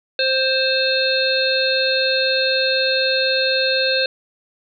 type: harmonic tone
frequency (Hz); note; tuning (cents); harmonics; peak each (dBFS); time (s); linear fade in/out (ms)
526; C5; +9; 1 / 3 / 5 / 7 / 8; -20 / -23 / -24 / -24 / -21; 0.19-4.06; 2
effects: none